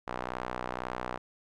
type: tone with band-pass filter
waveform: sawtooth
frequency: 62 Hz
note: B1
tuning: 7 cents sharp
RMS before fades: -37 dBFS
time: 0.07-1.18 s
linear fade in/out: 10 ms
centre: 1000 Hz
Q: 1.2
effects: none